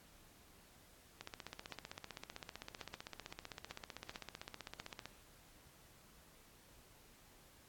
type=click train; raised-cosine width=0.2 ms; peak=-28 dBFS; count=61; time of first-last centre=1.21-5.056 s; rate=15.6 Hz; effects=pink hiss -64 dBFS RMS until 7.68 s + AAC 64 kbps